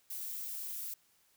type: noise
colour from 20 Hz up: violet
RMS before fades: -41 dBFS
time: 0.1-0.94 s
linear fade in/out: 5 ms
effects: white hiss -70 dBFS RMS until 1.36 s